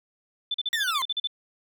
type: tone bursts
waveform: sine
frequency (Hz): 3521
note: A7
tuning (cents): 0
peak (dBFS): -24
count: 11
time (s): 0.51-1.273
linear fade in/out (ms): 5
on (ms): 33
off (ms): 40
type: linear sweep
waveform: 40% pulse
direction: down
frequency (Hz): 1915 to 1008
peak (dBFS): -25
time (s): 0.73-1.02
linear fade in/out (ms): 0
effects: none